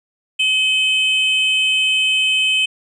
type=tone pair together; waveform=triangle; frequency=2559 / 3063 Hz; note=D#7 / G7; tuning=+48 / -41 cents; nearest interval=minor third; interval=311 cents; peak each=-15 dBFS; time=0.39-2.66 s; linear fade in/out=10 ms; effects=resampled to 22050 Hz